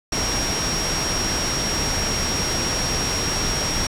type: tone in noise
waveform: sine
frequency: 5600 Hz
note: F8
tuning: 4 cents sharp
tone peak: -24 dBFS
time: 0.12-3.87 s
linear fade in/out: 5 ms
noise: pink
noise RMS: -24 dBFS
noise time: 0.12-3.87 s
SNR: -3 dB
effects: low-pass 9000 Hz 12 dB/octave